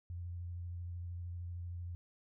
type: tone with vibrato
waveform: sine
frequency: 87.31 Hz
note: F2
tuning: in tune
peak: -40 dBFS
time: 0.1-1.95 s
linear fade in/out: 0 ms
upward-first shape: triangle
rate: 13 Hz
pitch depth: 26 cents each way
effects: none